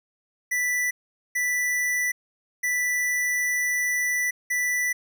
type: tone bursts at uneven times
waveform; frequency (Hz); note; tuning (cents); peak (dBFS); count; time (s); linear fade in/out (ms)
square; 1975.5; B6; 0; -23; 4; 0.51-0.91 / 1.35-2.12 / 2.63-4.31 / 4.5-4.93; 10
effects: none